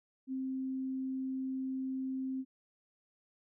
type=tone; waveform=sine; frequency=262.9 Hz; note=C4; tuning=8 cents sharp; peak=-34 dBFS; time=0.27-2.45 s; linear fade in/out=50 ms; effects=none